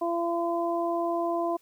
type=harmonic tone; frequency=340.1 Hz; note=F4; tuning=46 cents flat; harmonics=1 / 2 / 3; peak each=-29 / -28 / -33 dBFS; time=0.01-1.57 s; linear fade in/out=10 ms; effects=white hiss -64 dBFS RMS until 1.61 s